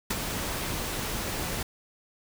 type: noise with ADSR envelope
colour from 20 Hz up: pink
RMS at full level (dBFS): -26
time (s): 0.1-1.63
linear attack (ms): 8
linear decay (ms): 31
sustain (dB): -6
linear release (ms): 5
effects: none